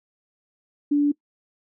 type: tone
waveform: sine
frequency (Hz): 289.9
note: D4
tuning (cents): -22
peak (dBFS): -16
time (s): 0.91-1.12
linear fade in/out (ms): 10
effects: noise-tail reverb RT60 0.1 s tail -22 dB re dry